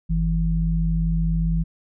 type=tone pair together; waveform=sine; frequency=48.68 / 163.9 Hz; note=G1 / E3; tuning=-11 / -10 cents; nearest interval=octave + major sixth; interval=2101 cents; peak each=-21 dBFS; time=0.09-1.64 s; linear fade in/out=20 ms; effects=none